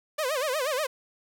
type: tone with vibrato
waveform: sawtooth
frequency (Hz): 561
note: C#5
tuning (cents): +21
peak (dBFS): -22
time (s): 0.18-0.87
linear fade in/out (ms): 10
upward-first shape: sine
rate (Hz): 8.3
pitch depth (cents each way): 210
effects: none